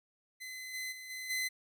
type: tone with level steps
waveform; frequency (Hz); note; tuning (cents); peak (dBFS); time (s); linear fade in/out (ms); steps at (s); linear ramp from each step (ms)
sawtooth; 2036; C7; -48; -39 / -34 / -42 / -37 / -29; 0.4-1.49; 20; 0.73 / 0.91 / 1.09 / 1.29; 20
effects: none